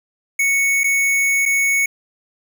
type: tone with dropouts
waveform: square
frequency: 2217 Hz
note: C#7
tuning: in tune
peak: -15 dBFS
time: 0.39-1.86 s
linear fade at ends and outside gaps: 5 ms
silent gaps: 0.835-0.841 / 1.455-1.459 s
effects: none